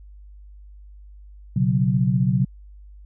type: chord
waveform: sine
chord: B suspended second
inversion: none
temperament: equal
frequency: 123.47 / 138.59 / 185 Hz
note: B2 / C#3 / F#3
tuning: 0 / 0 / 0 cents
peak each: -21 dBFS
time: 1.56-2.45 s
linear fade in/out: 5 ms
effects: added 50 Hz sine -41 dBFS peak until 3.05 s